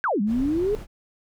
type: exponential two-way sweep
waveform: sine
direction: down then up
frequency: 1661.2 to 196.3 to 435.1 Hz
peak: -20 dBFS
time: 0.04-0.75 s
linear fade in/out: 0 ms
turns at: 0.21 s
type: noise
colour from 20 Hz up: brown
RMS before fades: -35 dBFS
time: 0.26-0.87 s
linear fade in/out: 50 ms
effects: none